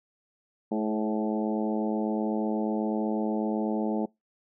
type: harmonic tone with a mistuned harmonic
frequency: 108.1 Hz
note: A2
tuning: 30 cents flat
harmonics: 2 / 3 / 4 / 5 / 6 / 7 / 8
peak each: -28 / -32 / -34 / -36 / -38 / -39 / -40 dBFS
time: 0.71-4.06 s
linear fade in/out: 10 ms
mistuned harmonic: 4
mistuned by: -27 cents
effects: noise-tail reverb RT60 0.2 s tail -26 dB re dry